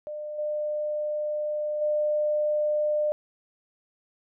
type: tone with level steps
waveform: sine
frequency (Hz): 601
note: D5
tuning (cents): +40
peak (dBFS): -32 / -26 / -22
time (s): 0.07-3.12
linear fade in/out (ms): 0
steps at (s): 0.38 / 1.81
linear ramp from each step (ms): 10
effects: none